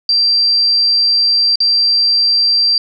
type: tone with dropouts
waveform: sine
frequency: 4710 Hz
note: D8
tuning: 4 cents sharp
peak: -9 dBFS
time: 0.09-2.78 s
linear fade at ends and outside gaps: 2 ms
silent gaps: 1.557-1.603 s
effects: none